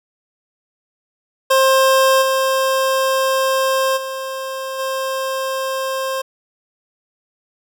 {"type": "tone with level steps", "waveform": "25% pulse", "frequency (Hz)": 530, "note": "C5", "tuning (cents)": 22, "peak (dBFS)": [-7, -11, -20, -16], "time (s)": [1.5, 6.22], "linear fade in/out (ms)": 10, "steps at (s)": [2.21, 3.96, 4.78], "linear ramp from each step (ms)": 20, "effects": []}